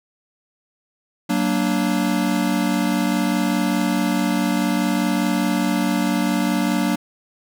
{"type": "chord", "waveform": "square", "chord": "Gb augmented", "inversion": "none", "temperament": "equal with one note detuned", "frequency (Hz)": [188.34, 233.1, 293.7], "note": ["Gb3", "Bb3", "D4"], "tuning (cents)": [31, 0, 0], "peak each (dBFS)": -23, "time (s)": [1.29, 6.96], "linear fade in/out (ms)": 10, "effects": []}